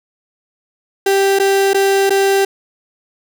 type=tone with dropouts; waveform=35% pulse; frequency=392 Hz; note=G4; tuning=in tune; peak=-9 dBFS; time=1.06-2.45 s; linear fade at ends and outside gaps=5 ms; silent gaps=1.389-1.397 / 1.734-1.744 / 2.096-2.104 s; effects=none